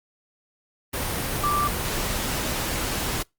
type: tone in noise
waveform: sine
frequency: 1174.7 Hz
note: D6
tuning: in tune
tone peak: -21 dBFS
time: 1.43-1.68 s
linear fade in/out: 10 ms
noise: pink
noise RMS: -27 dBFS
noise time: 0.93-3.23 s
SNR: +3 dB
effects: noise-tail reverb RT60 0.2 s tail -26 dB re dry + Opus 32 kbps